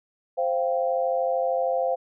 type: chord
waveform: sine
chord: C suspended fourth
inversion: none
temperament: equal with one note detuned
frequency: 523.3 / 690.8 / 784 Hz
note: C5 / F5 / G5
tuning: 0 / -19 / 0 cents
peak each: -24 / -26 / -30 dBFS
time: 0.37-1.96 s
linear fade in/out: 20 ms
effects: none